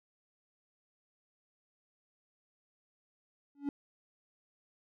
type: tone with exponential growth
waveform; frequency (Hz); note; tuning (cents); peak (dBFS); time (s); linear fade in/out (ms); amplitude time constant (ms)
triangle; 283.6; C#4; +40; -26; 3.55-3.69; 2; 30
effects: none